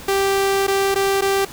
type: tone with dropouts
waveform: sawtooth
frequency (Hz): 392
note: G4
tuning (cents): 0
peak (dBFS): -12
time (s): 0.08-1.45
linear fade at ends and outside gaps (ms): 5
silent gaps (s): 0.669-0.679 / 0.945-0.957 / 1.211-1.22
effects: pink hiss -37 dBFS RMS until 1.52 s